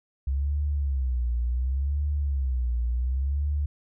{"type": "tone with vibrato", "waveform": "sine", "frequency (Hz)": 65.9, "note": "C2", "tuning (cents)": 13, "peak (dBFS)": -23, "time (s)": [0.27, 3.66], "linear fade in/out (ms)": 5, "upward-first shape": "sine", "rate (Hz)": 0.69, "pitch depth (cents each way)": 180, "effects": []}